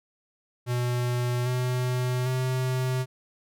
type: tone with pitch steps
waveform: square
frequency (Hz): 122.6 / 125.61 / 128.7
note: B2 / B2 / C3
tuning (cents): -12 / +30 / -28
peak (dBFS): -25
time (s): 0.66-3.06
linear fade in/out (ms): 50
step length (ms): 800
effects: none